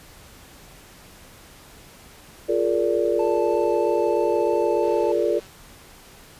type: chord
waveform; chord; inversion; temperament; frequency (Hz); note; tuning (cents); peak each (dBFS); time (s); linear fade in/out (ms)
sine; Bb dominant seventh; second; just; 349.6 / 419.5 / 466.2 / 582.7; F4 / Ab4 / Bb4 / D5; +2 / +17 / 0 / -14; -24; 2.48-5.4; 20
type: tone with vibrato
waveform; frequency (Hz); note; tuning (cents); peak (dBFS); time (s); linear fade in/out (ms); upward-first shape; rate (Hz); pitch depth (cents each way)
triangle; 880; A5; 0; -26; 3.19-5.12; 5; triangle; 3.1; 9
type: click train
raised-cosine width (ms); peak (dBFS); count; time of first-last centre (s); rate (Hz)
0.2; -32; 122; 4.83-5.467; 190
effects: pink hiss -47 dBFS RMS until 6.39 s + resampled to 32000 Hz